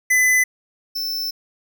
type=tone pair in turn; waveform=square; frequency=2011 / 5318 Hz; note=B6 / E8; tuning=+31 / +14 cents; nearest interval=octave + perfect fourth; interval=1683 cents; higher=second; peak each=-14 / -23 dBFS; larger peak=first; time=0.1-0.44 / 0.95-1.31 s; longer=second; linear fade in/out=10 ms; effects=none

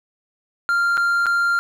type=tone with dropouts; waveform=triangle; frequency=1392 Hz; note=F6; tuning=6 cents flat; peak=-14 dBFS; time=0.69-1.59 s; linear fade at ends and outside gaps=0 ms; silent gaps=0.971-0.977 / 1.259-1.266 s; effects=none

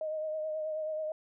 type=tone with vibrato; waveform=sine; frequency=622.3 Hz; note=D#5; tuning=in tune; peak=-32 dBFS; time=0.01-1.12 s; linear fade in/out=2 ms; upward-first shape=triangle; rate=9.3 Hz; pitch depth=34 cents each way; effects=none

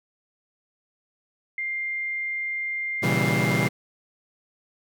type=tone; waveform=sine; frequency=2100 Hz; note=C7; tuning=6 cents sharp; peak=-26 dBFS; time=1.58-3.68 s; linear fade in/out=2 ms
type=chord; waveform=sawtooth; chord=A# diminished seventh; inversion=none; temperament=equal with one note detuned; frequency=119.61 / 138.59 / 164.81 / 196 Hz; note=A#2 / C#3 / E3 / G3; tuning=+45 / 0 / 0 / 0 cents; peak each=-23 dBFS; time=3.02-3.69 s; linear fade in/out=20 ms
effects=none

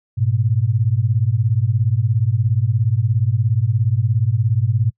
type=beating tone pair; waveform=sine; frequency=103.83 / 120.83 Hz; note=G#2 / B2; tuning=0 / -37 cents; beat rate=17 Hz; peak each=-17 / -17 dBFS; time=0.17-4.91 s; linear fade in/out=20 ms; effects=noise-tail reverb RT60 0.1 s tail -26 dB re dry

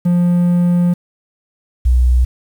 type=tone pair in turn; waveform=triangle / sine; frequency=175.5 / 61.9 Hz; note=F3 / B1; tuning=+9 / +5 cents; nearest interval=octave + tritone; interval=1804 cents; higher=first; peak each=-8 dBFS; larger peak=neither; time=0.05-0.94 / 1.85-2.25 s; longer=first; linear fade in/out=10 ms; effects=7-bit

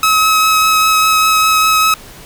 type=tone with vibrato; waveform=sawtooth; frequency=1281 Hz; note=E6; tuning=50 cents flat; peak=-5 dBFS; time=0.03-1.94 s; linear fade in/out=2 ms; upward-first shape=triangle; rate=5 Hz; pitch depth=11 cents each way; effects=pink hiss -36 dBFS RMS until 2.25 s

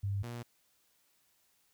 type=tone pair in turn; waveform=sine / sawtooth; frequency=99.5 / 119.22 Hz; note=G2 / A#2; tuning=+26 / +39 cents; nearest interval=minor third; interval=313 cents; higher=second; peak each=-31 / -36 dBFS; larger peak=first; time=0.03-0.23 / 0.23-0.43 s; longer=neither; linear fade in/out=10 ms; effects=white hiss -72 dBFS RMS until 1.73 s

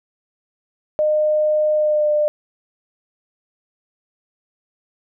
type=tone with pitch glide; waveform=sine; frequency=610 to 599.5 Hz; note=D#5 to D5; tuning=-34 to +36 cents; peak=-14 dBFS; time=0.99-2.28 s; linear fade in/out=0 ms; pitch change=-30 cents; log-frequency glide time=1.75-2.11 s; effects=none

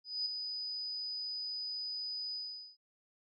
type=tone with ADSR envelope; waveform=sine; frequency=4978 Hz; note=D#8; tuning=in tune; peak=-31 dBFS; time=0.04-2.77 s; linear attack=220 ms; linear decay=4 ms; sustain=-6 dB; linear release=430 ms; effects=none

